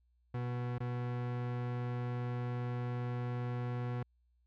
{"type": "tone with dropouts", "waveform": "40% pulse", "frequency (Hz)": 122.5, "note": "B2", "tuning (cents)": -14, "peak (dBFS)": -34, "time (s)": [0.34, 4.03], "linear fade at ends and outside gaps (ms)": 5, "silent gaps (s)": [0.783, 0.803], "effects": ["added 60 Hz sine -69 dBFS peak until 4.46 s", "low-pass 2000 Hz 12 dB/octave"]}